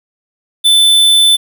square tone, 3520 Hz, A7, in tune, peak -6 dBFS, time 0.64-1.37 s, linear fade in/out 20 ms, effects 8-bit

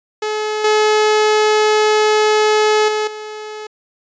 sawtooth tone with level steps, 427.5 Hz, A4, 50 cents flat, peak -14 / -7 / -12 / -23 dBFS, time 0.22-3.67 s, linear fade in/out 5 ms, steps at 0.64 / 2.88 / 3.07 s, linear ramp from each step 5 ms, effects resampled to 16000 Hz

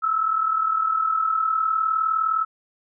sine tone pair together, 1299 / 1338.6 Hz, E6 / E6, -26 / +26 cents, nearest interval minor second, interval 52 cents, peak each -20 / -26 dBFS, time 0.02-2.45 s, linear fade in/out 20 ms, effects none

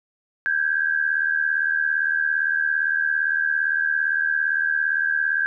sine tone pair together, 1571.4 / 1649 Hz, G6 / G#6, +4 / -13 cents, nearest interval minor second, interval 83 cents, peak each -21 / -23 dBFS, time 0.46-5.46 s, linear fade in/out 0 ms, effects none

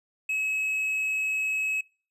triangle tone, 2569 Hz, E7, 45 cents flat, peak -24 dBFS, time 0.29-1.81 s, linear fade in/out 5 ms, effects noise-tail reverb RT60 0.4 s tail -25 dB re dry + resampled to 32000 Hz

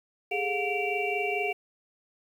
sine tone cluster, 405.5 / 430 / 718 / 2319 / 2757 Hz, G#4 / A4 / F5 / D7 / F7, -41 / -40 / +48 / -22 / -23 cents, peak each -32 / -35 / -32 / -32 / -34 dBFS, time 0.31-1.53 s, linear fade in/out 10 ms, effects 9-bit

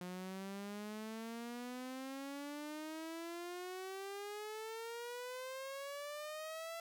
sawtooth exponential sweep, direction up, 178.1 to 673 Hz, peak -40 dBFS, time 0.01-6.8 s, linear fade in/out 2 ms, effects none

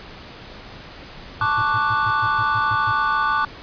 triangle tone bursts, 110 Hz, A2, in tune, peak -24 dBFS, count 10, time 1.41-2.92 s, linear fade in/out 10 ms, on 52 ms, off 110 ms
triangle chord, D major seventh, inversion second, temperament equal, 880 / 1108.7 / 1174.7 / 1480 Hz, A5 / C#6 / D6 / F#6, 0 / 0 / 0 / 0 cents, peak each -23 / -24 / -19 / -21 dBFS, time 1.41-3.45 s, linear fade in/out 2 ms
effects pink hiss -39 dBFS RMS until 3.62 s + resampled to 11025 Hz

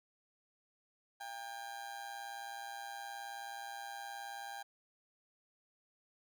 30% pulse tone with amplitude modulation, 800 Hz, G5, 35 cents sharp, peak -38 dBFS, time 1.2-4.63 s, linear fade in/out 10 ms, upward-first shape sine, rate 119 Hz, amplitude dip 65%, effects none

